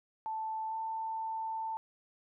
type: tone with pitch glide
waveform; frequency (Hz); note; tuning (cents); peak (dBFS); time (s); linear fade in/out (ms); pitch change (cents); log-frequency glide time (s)
sine; 880 to 890.2; A5 to A5; 0 to +20; -34; 0.26-1.77; 0; +20; 0.68-0.75
effects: none